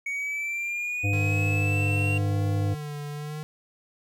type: linear sweep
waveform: triangle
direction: up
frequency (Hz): 2231 to 2761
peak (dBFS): -26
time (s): 0.06-2.18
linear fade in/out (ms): 5
type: harmonic tone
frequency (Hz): 100.7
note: G2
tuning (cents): +47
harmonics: 1 / 3 / 5 / 7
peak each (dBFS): -23 / -33 / -37 / -40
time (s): 1.03-2.75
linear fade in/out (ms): 20
type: tone with vibrato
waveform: square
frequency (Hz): 150.7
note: D3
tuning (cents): +45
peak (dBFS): -33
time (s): 1.13-3.43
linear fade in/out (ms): 0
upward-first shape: sine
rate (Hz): 0.92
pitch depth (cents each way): 52
effects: none